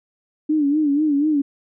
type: tone with vibrato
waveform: sine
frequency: 295.2 Hz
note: D4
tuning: 9 cents sharp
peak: -15 dBFS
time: 0.49-1.42 s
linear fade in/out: 10 ms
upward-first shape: sine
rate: 4.1 Hz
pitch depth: 96 cents each way
effects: none